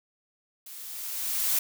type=noise with level ramp; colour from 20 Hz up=blue; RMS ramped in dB=-44 to -24 dBFS; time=0.66-1.59 s; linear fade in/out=5 ms; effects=none